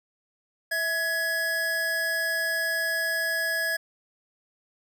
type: tone pair together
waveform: square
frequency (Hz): 654 / 1679.7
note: E5 / G#6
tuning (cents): -14 / +19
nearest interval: octave + major third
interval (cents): 1633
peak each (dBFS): -34 / -26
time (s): 0.71-3.77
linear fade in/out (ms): 10
effects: none